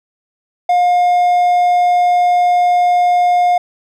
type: tone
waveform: triangle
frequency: 712 Hz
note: F5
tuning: 33 cents sharp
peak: -7 dBFS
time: 0.69-3.58 s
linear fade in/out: 5 ms
effects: none